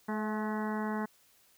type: harmonic tone with a mistuned harmonic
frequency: 214 Hz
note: A3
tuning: 48 cents flat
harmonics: 1 / 2 / 3 / 4 / 5 / 6 / 7 / 8 / 9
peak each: -33 / -40 / -44 / -40 / -42 / -50 / -45 / -48 / -48 dBFS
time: 0.08-1.06 s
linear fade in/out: 10 ms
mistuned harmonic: 3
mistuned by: +37 cents
effects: white hiss -65 dBFS RMS until 1.57 s